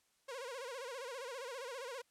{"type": "tone with vibrato", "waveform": "sawtooth", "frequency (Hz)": 509, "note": "C5", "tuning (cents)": -48, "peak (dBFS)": -39, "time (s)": [0.28, 2.02], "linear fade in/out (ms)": 10, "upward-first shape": "sine", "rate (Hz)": 15, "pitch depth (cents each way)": 150, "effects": ["white hiss -75 dBFS RMS until 2.1 s", "low-pass 10000 Hz 12 dB/octave"]}